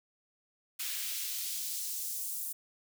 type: noise with high-pass filter sweep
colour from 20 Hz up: white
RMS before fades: -37 dBFS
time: 0.79-2.53 s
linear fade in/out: 10 ms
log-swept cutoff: 2000 to 9600 Hz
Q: 0.95
effects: none